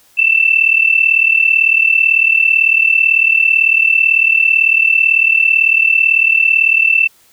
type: tone pair together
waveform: sine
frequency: 2643 / 2681 Hz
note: E7 / E7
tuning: +4 / +29 cents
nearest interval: unison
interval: 25 cents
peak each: -11 dBFS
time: 0.17-7.08 s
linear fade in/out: 20 ms
effects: white hiss -50 dBFS RMS until 7.32 s